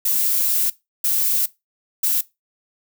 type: noise bursts at uneven times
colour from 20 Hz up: violet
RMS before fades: -19 dBFS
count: 3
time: 0.05-0.7 / 1.04-1.46 / 2.03-2.21 s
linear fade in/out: 5 ms
effects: noise-tail reverb RT60 0.2 s tail -19 dB re dry